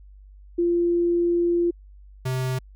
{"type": "tone pair in turn", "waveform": ["sine", "square"], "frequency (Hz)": [345.1, 129.27], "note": ["F4", "C3"], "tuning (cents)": [-21, -21], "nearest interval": "octave + perfect fourth", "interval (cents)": 1700, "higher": "first", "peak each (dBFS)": [-18, -24], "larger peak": "first", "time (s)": [[0.58, 1.71], [2.25, 2.59]], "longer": "first", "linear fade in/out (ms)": 10, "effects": ["added 49 Hz sine -44 dBFS peak until 2.75 s"]}